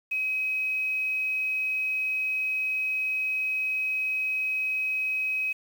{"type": "tone with quantisation", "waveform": "sine", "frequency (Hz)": 2537, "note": "D#7", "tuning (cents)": 33, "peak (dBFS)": -25, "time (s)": [0.11, 5.53], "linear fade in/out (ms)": 10, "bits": 8, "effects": []}